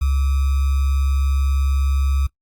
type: tone with sample-and-hold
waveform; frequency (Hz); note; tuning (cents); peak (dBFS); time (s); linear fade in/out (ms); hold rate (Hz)
sine; 68.4; C#2; -23; -15; 0.01-2.27; 10; 1225
effects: noise-tail reverb RT60 0.1 s tail -23 dB re dry + Opus 48 kbps